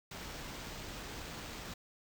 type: noise with sample-and-hold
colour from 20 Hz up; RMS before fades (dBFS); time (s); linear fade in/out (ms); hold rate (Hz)
pink; -45; 0.11-1.74; 5; 11025
effects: none